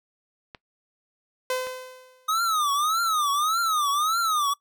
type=clicks; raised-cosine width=0.3 ms; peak=-23 dBFS; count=2; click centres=0.548 / 1.67 s
type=tone with exponential decay; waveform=sawtooth; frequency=511 Hz; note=C5; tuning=41 cents flat; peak=-19 dBFS; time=1.5-2.33 s; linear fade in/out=2 ms; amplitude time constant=180 ms
type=tone with vibrato; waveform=square; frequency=1244.5 Hz; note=D#6; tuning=in tune; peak=-22 dBFS; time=2.28-4.54 s; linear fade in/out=10 ms; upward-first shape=triangle; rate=1.7 Hz; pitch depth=200 cents each way
effects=noise-tail reverb RT60 0.1 s tail -21 dB re dry